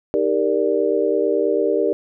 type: chord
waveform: sine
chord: Eb major seventh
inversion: none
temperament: equal with one note detuned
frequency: 311.1 / 397 / 466.2 / 587.3 Hz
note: Eb4 / G4 / Bb4 / D5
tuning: 0 / +22 / 0 / 0 cents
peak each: -24 / -20 / -20 / -23 dBFS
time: 0.14-1.93 s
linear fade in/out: 0 ms
effects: none